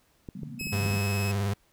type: clicks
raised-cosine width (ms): 3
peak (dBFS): -25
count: 6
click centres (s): 0.288 / 0.433 / 0.612 / 0.67 / 0.863 / 0.912
type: band-pass noise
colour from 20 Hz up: pink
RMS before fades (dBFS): -39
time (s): 0.35-0.98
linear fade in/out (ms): 2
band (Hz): 130 to 250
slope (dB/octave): 96
type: tone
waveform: sawtooth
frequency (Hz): 2570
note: E7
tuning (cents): -45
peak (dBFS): -30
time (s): 0.59-1.32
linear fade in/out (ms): 10
type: tone with vibrato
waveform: 35% pulse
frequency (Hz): 99.8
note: G2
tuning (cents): +32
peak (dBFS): -24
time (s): 0.72-1.54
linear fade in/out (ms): 10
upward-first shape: square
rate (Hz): 19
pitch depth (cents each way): 44
effects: pink hiss -66 dBFS RMS until 1.72 s